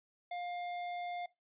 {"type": "tone", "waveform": "square", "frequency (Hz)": 706, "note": "F5", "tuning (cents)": 19, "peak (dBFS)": -39, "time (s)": [0.31, 1.26], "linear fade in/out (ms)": 5, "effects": ["noise-tail reverb RT60 0.2 s tail -19 dB re dry", "resampled to 8000 Hz"]}